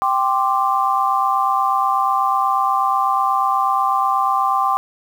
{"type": "chord", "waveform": "sine", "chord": "G suspended fourth", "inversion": "none", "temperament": "equal", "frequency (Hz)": [784, 1046.5, 1174.7], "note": ["G5", "C6", "D6"], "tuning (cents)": [0, 0, 0], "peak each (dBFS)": -19, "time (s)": [0.02, 4.77], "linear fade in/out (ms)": 0, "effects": ["7-bit"]}